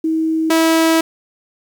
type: tone pair in turn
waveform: sine / sawtooth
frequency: 320.1 / 325.1 Hz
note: D#4 / E4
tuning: +49 / -24 cents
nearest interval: unison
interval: 27 cents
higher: second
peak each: -14 / -7 dBFS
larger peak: second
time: 0.04-0.5 / 0.5-1.01 s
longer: second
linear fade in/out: 5 ms
effects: 8-bit